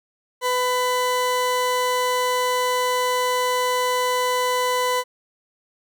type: tone pair together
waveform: 40% pulse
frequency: 500 / 1000 Hz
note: B4 / B5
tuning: +21 / +21 cents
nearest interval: octave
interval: 1200 cents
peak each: -22 dBFS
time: 0.41-5.04 s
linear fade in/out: 50 ms
effects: none